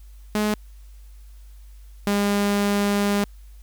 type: tone pair in turn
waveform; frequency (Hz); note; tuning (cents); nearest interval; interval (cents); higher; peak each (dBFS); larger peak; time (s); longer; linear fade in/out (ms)
sawtooth; 211.2 / 202.9; G#3 / G#3; +29 / -40; minor second; 69; first; -16 / -15; second; 0.35-0.54 / 2.07-3.24; second; 0
effects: added 50 Hz sine -41 dBFS peak until 3.62 s + white hiss -60 dBFS RMS until 3.62 s